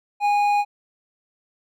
triangle tone with hard clipping, 822 Hz, G#5, 18 cents flat, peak -18 dBFS, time 0.2-0.65 s, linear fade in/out 50 ms, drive 10 dB, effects none

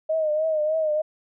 sine tone with vibrato, 622.3 Hz, D#5, in tune, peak -20 dBFS, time 0.09-1.02 s, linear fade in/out 10 ms, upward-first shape triangle, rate 3.3 Hz, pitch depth 68 cents each way, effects none

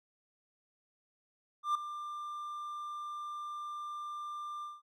triangle tone with ADSR envelope, 1191 Hz, D6, 24 cents sharp, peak -24 dBFS, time 1.63-4.82 s, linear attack 120 ms, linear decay 4 ms, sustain -13 dB, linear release 190 ms, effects none

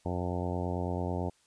harmonic tone, 89.1 Hz, F2, 35 cents sharp, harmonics 1 / 2 / 3 / 4 / 5 / 6 / 7 / 8 / 9 / 10, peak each -34 / -37 / -39 / -40 / -41 / -42 / -42 / -43 / -44 / -44 dBFS, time 0.05-1.3 s, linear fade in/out 10 ms, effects white hiss -67 dBFS RMS until 1.46 s + resampled to 22050 Hz

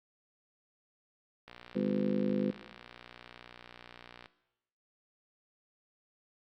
click train, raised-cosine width 0.3 ms, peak -32 dBFS, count 168, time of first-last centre 1.48-4.259 s, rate 60.1 Hz
harmonic tone, 50.6 Hz, G#1, 44 cents flat, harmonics 3 / 4 / 5 / 6 / 7 / 8 / 9 / 10, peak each -43 / -32 / -35 / -46 / -37 / -47 / -46 / -37 dBFS, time 1.75-2.51 s, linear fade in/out 10 ms
effects noise-tail reverb RT60 0.9 s tail -17 dB re dry + Opus 48 kbps

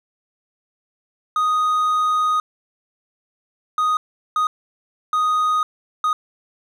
triangle tone bursts at uneven times, 1244.5 Hz, D#6, in tune, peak -14 dBFS, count 5, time 1.36-2.4 / 3.78-3.97 / 4.36-4.47 / 5.13-5.63 / 6.04-6.13 s, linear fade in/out 2 ms, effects none

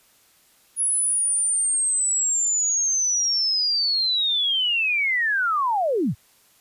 sine linear sweep, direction down, 10450 to 77.78 Hz, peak -19 dBFS, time 0.76-6.15 s, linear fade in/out 50 ms, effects white hiss -58 dBFS RMS until 6.6 s + resampled to 32000 Hz

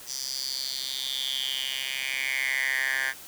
10% pulse tone with high-pass filter sweep, 133.1 Hz, C3, 30 cents sharp, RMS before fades -30 dBFS, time 0.06-3.14 s, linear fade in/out 50 ms, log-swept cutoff 5500 to 1600 Hz, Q 6, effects white hiss -45 dBFS RMS until 3.27 s

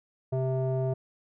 square tone with low-pass filter, 130.81 Hz, C3, in tune, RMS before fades -28 dBFS, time 0.32-0.94 s, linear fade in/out 10 ms, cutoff 580 Hz, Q 4.4, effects none

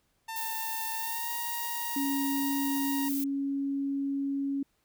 sawtooth tone with pitch glide, 898 to 940.5 Hz, A5 to A#5, +35 to +15 cents, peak -32 dBFS, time 0.28-3.09 s, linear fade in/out 10 ms, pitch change +80 cents, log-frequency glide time 0.96-1.32 s
violet noise, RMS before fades -36 dBFS, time 0.36-3.24 s, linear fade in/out 2 ms
sine tone, 277.2 Hz, C#4, in tune, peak -28 dBFS, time 1.96-4.63 s, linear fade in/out 5 ms
effects pink hiss -73 dBFS RMS until 4.84 s

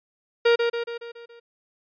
45% pulse tone with echo, 469.5 Hz, A#4, 12 cents sharp, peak -15 dBFS, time 0.45-0.56 s, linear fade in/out 10 ms, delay 140 ms, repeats 6, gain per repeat -5 dB, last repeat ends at 1.4 s, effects resampled to 11025 Hz

